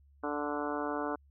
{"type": "harmonic tone with a mistuned harmonic", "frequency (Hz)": 146.83, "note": "D3", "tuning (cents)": 0, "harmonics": [2, 3, 4, 5, 6, 7, 8, 9, 10], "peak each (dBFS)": [-37, -39, -40, -41, -42, -42, -43, -44, -44], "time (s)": [0.23, 1.16], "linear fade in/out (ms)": 10, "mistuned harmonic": 8, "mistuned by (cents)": -16, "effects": ["added 70 Hz sine -59 dBFS peak until 1.3 s"]}